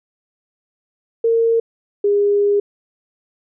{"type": "tone pair in turn", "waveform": "sine", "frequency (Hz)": [458.2, 407.4], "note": ["A#4", "G#4"], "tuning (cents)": [-30, -33], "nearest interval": "major second", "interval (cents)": 203, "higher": "first", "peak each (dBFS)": -12, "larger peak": "neither", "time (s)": [[1.24, 1.6], [2.04, 2.6]], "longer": "second", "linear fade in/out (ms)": 5, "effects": []}